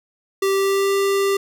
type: tone with pitch glide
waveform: square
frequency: 390 to 394.8 Hz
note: G4 to G4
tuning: -9 to +12 cents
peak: -17 dBFS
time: 0.42-1.37 s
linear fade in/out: 5 ms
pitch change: +21 cents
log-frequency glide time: 0.53-0.93 s
effects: none